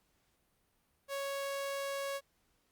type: tone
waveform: sawtooth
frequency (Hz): 554.4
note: C#5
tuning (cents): 0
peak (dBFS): -32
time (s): 1.08-2.21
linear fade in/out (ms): 50
effects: pink hiss -75 dBFS RMS until 2.71 s + Opus 48 kbps